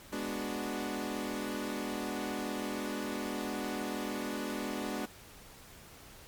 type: chord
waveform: sawtooth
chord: G# half-diminished seventh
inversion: none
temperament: equal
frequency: 207.7 / 246.9 / 293.7 / 370 Hz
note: G#3 / B3 / D4 / F#4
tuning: 0 / 0 / 0 / 0 cents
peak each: -36 / -36 / -35 / -38 dBFS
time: 0.12-5.06 s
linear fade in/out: 10 ms
effects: pink hiss -53 dBFS RMS until 6.27 s + MP3 96 kbps